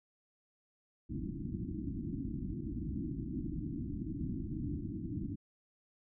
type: low-pass noise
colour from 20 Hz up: white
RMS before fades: -39 dBFS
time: 1.09-5.36 s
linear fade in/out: 20 ms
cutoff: 330 Hz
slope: 96 dB/octave
effects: none